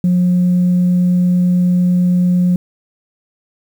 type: tone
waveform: sine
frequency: 179.1 Hz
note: F3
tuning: 44 cents sharp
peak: -8 dBFS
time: 0.04-2.56 s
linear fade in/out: 2 ms
effects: tanh soft clip ceiling -7 dBFS + 7-bit